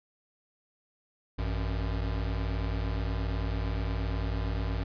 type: tone pair together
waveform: square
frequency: 53.76 / 92.5 Hz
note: A1 / F#2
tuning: -39 / 0 cents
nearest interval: major sixth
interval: 939 cents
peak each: -31 / -34 dBFS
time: 1.38-4.84 s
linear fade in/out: 10 ms
effects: resampled to 11025 Hz